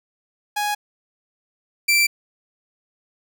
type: tone pair in turn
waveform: sawtooth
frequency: 830.6 / 2343 Hz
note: G#5 / D7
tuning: 0 / -5 cents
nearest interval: octave + tritone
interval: 1795 cents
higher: second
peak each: -17 / -11 dBFS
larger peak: second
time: 0.56-0.75 / 1.88-2.07 s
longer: neither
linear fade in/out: 10 ms
effects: none